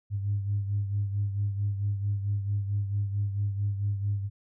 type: beating tone pair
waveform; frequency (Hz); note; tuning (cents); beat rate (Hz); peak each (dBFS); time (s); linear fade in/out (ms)
sine; 100.6 / 105.1; G2 / G#2; +45 / +21; 4.5; -26 / -34; 0.1-4.3; 50
effects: tanh soft clip ceiling -19 dBFS